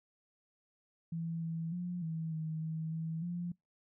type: tone with pitch steps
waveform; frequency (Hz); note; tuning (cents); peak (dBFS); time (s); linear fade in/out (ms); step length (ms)
sine; 165.5 / 164 / 177.1 / 161.7 / 158.2 / 159.7 / 161.9 / 174.3; E3 / E3 / F3 / E3 / D#3 / D#3 / E3 / F3; +7 / -9 / +24 / -33 / +29 / +45 / -31 / -3; -35; 1.12-3.52; 5; 300
effects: noise-tail reverb RT60 0.2 s tail -26 dB re dry